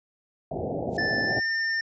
white low-pass noise, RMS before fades -30 dBFS, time 0.51-1.4 s, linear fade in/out 5 ms, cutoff 790 Hz, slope 96 dB/octave
violet noise with exponential growth, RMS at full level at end -35 dBFS, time 0.87-0.97 s, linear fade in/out 2 ms, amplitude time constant 21 ms
square tone with pitch glide, 1760 to 1805.3 Hz, A6 to A6, 0 to +44 cents, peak -25 dBFS, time 0.98-1.81 s, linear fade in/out 5 ms, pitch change +44 cents, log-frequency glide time 1.25-1.4 s
effects high-pass 80 Hz 12 dB/octave + resampled to 16000 Hz

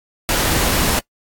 pink noise, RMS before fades -17 dBFS, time 0.29-0.99 s, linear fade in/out 0 ms, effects noise-tail reverb RT60 0.1 s tail -21 dB re dry + AAC 64 kbps

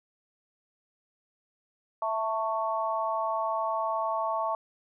sine chord, A major, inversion second, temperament equal with one note detuned, 659.3 / 890.7 / 1108.7 Hz, E5 / A5 / C#6, 0 / +21 / 0 cents, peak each -31 dBFS, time 2.02-4.55 s, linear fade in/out 2 ms, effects none

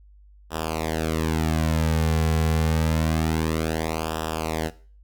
sawtooth tone with flanger, 79.7 Hz, D#2, 42 cents sharp, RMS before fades -24 dBFS, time 0.5-4.71 s, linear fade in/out 50 ms, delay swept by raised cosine 0.46 to 3.26 ms, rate 0.27 Hz, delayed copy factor -0.85, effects noise-tail reverb RT60 0.4 s tail -17 dB re dry + added 50 Hz sine -48 dBFS peak until 5.03 s

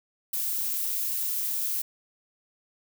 violet noise, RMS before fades -29 dBFS, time 0.33-1.82 s, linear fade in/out 5 ms, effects none

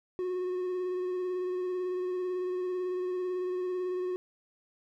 triangle tone with vibrato, 364.6 Hz, F#4, 25 cents flat, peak -28 dBFS, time 0.19-4.16 s, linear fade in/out 0 ms, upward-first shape sine, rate 18 Hz, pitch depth 22 cents each way, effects none

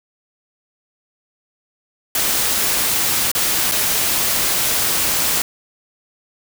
white noise with dropouts, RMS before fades -18 dBFS, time 2.15-5.42 s, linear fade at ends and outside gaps 2 ms, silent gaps 3.316-3.35 / 3.715-3.719 s, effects none

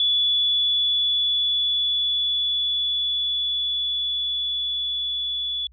sine tone with level ramp, 3432 Hz, A7, 44 cents flat, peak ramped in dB -17 to -24 dBFS, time 0-5.67 s, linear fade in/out 2 ms, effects added 60 Hz sine -49 dBFS peak until 5.72 s

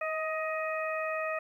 harmonic tone with a mistuned harmonic, 627 Hz, D#5, 13 cents sharp, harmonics 1 / 2 / 3 / 4, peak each -33 / -36 / -38 / -39 dBFS, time 0.01-1.39 s, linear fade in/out 5 ms, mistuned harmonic 1, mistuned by +18 cents, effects 11-bit

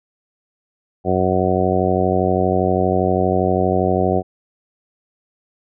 harmonic tone, 92.5 Hz, F#2, in tune, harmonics 1 / 2 / 3 / 4 / 5 / 6 / 7 / 8, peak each -23 / -22 / -25 / -21 / -23 / -24 / -23 / -22 dBFS, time 1.04-4.23 s, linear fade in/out 50 ms, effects none

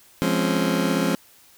30% pulse chord, Db major seventh, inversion first, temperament just, 173.24 / 207.9 / 259.9 / 277.2 Hz, F3 / Ab3 / C4 / Db4, -14 / +2 / -11 / 0 cents, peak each -22 / -23 / -23 / -24 dBFS, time 0.22-1.15 s, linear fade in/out 0 ms, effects white hiss -53 dBFS RMS until 1.57 s

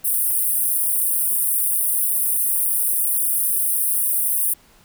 pink high-pass noise, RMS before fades -20 dBFS, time 0.04-4.54 s, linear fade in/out 10 ms, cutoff 9000 Hz, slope 96 dB/octave, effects pink hiss -53 dBFS RMS until 4.84 s

